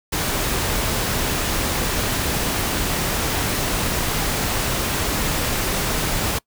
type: noise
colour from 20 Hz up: pink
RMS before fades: -22 dBFS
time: 0.12-6.39 s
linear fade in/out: 10 ms
effects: noise-tail reverb RT60 0.1 s tail -24 dB re dry